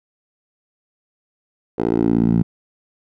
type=tone with band-pass filter sweep; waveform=10% pulse; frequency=57 Hz; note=A#1; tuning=38 cents flat; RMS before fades=-17 dBFS; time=1.78-2.43 s; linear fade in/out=10 ms; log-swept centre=470 to 170 Hz; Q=2.2; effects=none